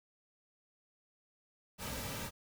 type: noise with comb filter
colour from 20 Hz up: pink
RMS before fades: -41 dBFS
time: 1.78-2.31 s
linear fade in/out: 50 ms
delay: 2.8 ms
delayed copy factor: -0.55
effects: none